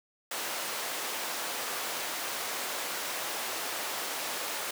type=high-pass noise; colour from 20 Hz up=pink; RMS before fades=-35 dBFS; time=0.31-4.71 s; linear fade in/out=5 ms; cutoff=550 Hz; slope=12 dB/octave; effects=none